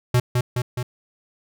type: tone with echo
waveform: square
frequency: 123.47 Hz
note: B2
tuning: in tune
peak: -15 dBFS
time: 0.14-0.2 s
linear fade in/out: 5 ms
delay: 210 ms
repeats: 3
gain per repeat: -3 dB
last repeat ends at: 0.83 s
effects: none